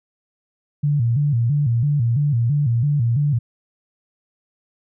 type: tone with vibrato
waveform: sine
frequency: 130.81 Hz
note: C3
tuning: in tune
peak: -15 dBFS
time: 0.83-3.39 s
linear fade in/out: 10 ms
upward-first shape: square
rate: 3 Hz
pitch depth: 190 cents each way
effects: none